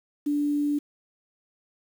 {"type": "tone with quantisation", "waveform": "sine", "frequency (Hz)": 291.6, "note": "D4", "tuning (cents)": -12, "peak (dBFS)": -22, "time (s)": [0.26, 0.79], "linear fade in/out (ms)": 10, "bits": 8, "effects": []}